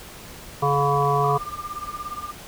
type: harmonic tone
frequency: 142 Hz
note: C#3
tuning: 42 cents sharp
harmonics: 1 / 3 / 5 / 7 / 8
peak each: -24 / -24 / -24 / -24 / -24 dBFS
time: 0.62-1.38 s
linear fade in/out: 10 ms
type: tone with tremolo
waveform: sine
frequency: 1197 Hz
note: D6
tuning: 33 cents sharp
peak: -26 dBFS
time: 1.23-2.32 s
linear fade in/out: 20 ms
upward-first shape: triangle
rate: 17 Hz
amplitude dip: 95%
effects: pink hiss -41 dBFS RMS until 2.47 s